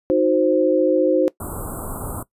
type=chord; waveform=sine; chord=C diminished; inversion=first; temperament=equal with one note detuned; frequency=311.1 / 365.5 / 523.3 Hz; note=Eb4 / Gb4 / C5; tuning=0 / -21 / 0 cents; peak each=-19 / -19 / -17 dBFS; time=0.1-1.28 s; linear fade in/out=0 ms
type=band-stop noise; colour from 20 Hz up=pink; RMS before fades=-29 dBFS; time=1.4-2.23 s; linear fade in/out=5 ms; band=1400 to 7900 Hz; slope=96 dB/octave
effects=noise-tail reverb RT60 0.1 s tail -19 dB re dry + resampled to 32000 Hz